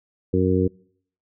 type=harmonic tone; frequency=92.6 Hz; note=F#2; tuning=2 cents sharp; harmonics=1 / 2 / 3 / 4 / 5; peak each=-23 / -23 / -23 / -23 / -23 dBFS; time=0.33-0.68 s; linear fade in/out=10 ms; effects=noise-tail reverb RT60 0.6 s tail -25 dB re dry